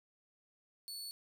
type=tone; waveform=sawtooth; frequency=4435 Hz; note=C#8; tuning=in tune; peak=-40 dBFS; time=0.88-1.11 s; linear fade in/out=0 ms; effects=none